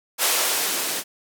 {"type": "noise with band-pass filter sweep", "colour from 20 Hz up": "violet", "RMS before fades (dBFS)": -23, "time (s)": [0.18, 1.04], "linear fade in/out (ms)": 50, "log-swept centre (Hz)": [560, 230], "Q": 1.2, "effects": []}